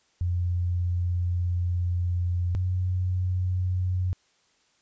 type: tone pair in turn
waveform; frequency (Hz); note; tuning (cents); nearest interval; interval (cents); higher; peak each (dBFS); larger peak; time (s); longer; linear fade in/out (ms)
sine; 88.3 / 91.42; F2 / F#2; +20 / -20; minor second; 60; second; -23; neither; 0.21-2.55 / 2.55-4.13; first; 0
effects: white hiss -66 dBFS RMS until 4.81 s + resampled to 16000 Hz